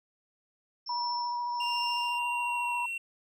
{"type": "tone with tremolo", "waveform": "sine", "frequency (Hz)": 5370, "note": "E8", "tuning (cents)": 31, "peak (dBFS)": -34, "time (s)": [0.86, 2.19], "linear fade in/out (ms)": 10, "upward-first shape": "sine", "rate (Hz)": 1.3, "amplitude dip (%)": 85}
{"type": "tone with vibrato", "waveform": "sine", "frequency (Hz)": 965, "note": "B5", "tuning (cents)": -40, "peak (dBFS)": -30, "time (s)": [0.89, 2.86], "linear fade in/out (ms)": 5, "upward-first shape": "triangle", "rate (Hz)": 14, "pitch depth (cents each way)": 20}
{"type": "tone with pitch glide", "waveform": "triangle", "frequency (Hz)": [2794, 2724], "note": ["F7", "F7"], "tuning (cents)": [0, -44], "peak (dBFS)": -31, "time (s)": [1.6, 2.98], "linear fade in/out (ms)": 5, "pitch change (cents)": -44, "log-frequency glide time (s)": [2, 2.82]}
{"effects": []}